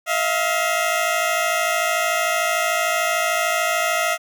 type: tone pair together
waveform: 15% pulse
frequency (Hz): 642 / 695.4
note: E5 / F5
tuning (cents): -46 / -8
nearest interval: minor second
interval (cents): 138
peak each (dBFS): -15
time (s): 0.06-4.18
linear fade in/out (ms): 50
effects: none